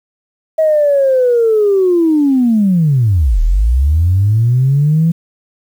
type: linear two-way sweep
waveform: sine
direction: down then up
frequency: 641 to 36.71 to 168.6 Hz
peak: -7 dBFS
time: 0.58-5.12 s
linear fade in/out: 10 ms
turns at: 3.41 s
effects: tanh soft clip ceiling -3 dBFS + 7-bit